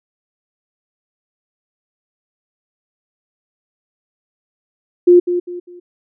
sine tone with echo, 353.6 Hz, F4, 22 cents sharp, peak -4 dBFS, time 5.07-5.2 s, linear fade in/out 10 ms, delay 200 ms, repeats 3, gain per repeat -10 dB, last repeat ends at 5.8 s, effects none

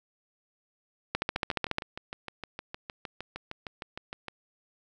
two click trains, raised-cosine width 0.3 ms, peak -11 / -21 dBFS, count 10 / 20, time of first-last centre 1.15-1.784 / 1.36-4.283 s, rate 14.2 / 6.5 Hz, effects none

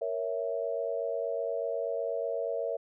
sine chord, A# diminished, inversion none, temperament equal, 466.2 / 554.4 / 659.3 Hz, A#4 / C#5 / E5, 0 / 0 / 0 cents, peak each -34 dBFS, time 0.01-2.77 s, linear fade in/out 10 ms, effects none

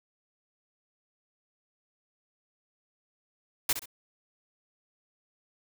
white noise with echo, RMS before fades -25 dBFS, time 3.69-3.73 s, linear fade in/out 5 ms, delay 64 ms, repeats 2, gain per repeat -10 dB, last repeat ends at 3.858 s, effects none

